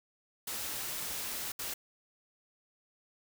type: noise bursts at uneven times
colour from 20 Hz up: white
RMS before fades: -38 dBFS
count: 2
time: 0.47-1.52 / 1.59-1.74 s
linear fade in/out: 5 ms
effects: none